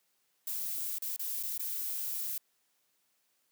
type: noise with dropouts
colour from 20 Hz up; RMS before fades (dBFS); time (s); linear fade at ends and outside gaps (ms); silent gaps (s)
violet; -36; 0.47-2.38; 2; 0.984-1.021 / 1.163-1.194 / 1.428-1.434 / 1.578-1.595
effects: white hiss -75 dBFS RMS until 3.51 s + high-pass 150 Hz 12 dB/octave